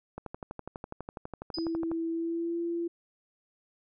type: click train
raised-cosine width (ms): 1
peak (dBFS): -24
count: 22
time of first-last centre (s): 0.18-1.916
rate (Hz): 12.1
type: tone with exponential decay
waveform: sine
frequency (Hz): 4987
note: D#8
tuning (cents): +3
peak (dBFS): -32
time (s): 1.54-1.77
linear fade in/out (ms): 5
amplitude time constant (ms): 50
type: tone with pitch glide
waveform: sine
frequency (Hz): 329.6 to 339.8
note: E4 to F4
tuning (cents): 0 to -47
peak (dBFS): -29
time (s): 1.57-2.88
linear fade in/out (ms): 10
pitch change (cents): +53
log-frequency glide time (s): 2.1-2.59
effects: none